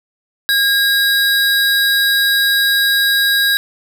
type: tone pair together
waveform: square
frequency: 1628 / 3872 Hz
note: G#6 / B7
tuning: -35 / -35 cents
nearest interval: octave + minor third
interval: 1500 cents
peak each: -14 / -16 dBFS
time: 0.49-3.57 s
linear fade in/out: 0 ms
effects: none